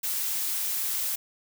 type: noise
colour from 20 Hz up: blue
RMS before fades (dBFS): -29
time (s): 0.03-1.16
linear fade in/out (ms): 10
effects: none